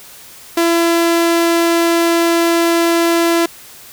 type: tone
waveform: sawtooth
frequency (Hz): 336.9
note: E4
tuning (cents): +38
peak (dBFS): -7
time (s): 0.57-3.46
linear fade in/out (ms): 5
effects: white hiss -38 dBFS RMS until 3.92 s